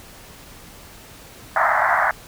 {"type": "band-pass noise", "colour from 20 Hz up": "pink", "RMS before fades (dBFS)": -18, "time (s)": [1.56, 2.11], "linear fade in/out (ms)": 2, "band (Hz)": [630, 2000], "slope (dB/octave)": 96, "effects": ["pink hiss -43 dBFS RMS until 2.27 s"]}